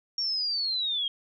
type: linear sweep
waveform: sine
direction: down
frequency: 5570 to 3199 Hz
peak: -26 dBFS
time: 0.18-1.08 s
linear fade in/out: 2 ms
effects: none